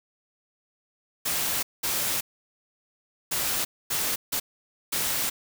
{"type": "noise bursts at uneven times", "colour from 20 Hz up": "white", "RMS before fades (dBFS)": -27, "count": 6, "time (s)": [[1.25, 1.63], [1.83, 2.21], [3.31, 3.65], [3.9, 4.16], [4.32, 4.4], [4.92, 5.3]], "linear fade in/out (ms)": 10, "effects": []}